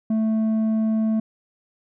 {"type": "tone with low-pass filter", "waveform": "square", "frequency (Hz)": 220, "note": "A3", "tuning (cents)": 0, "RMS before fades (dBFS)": -21, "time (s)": [0.1, 1.2], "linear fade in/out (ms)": 5, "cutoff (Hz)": 440, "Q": 0.94, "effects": []}